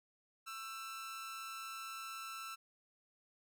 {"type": "tone with amplitude modulation", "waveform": "sawtooth", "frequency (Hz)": 1332, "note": "E6", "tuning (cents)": 18, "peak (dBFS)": -38, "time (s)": [0.46, 2.56], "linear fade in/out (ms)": 20, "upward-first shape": "sine", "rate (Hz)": 237, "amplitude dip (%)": 55, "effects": []}